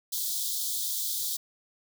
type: high-pass noise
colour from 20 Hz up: white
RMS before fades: -31 dBFS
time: 0.12-1.37 s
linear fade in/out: 10 ms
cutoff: 3300 Hz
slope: 96 dB/octave
effects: none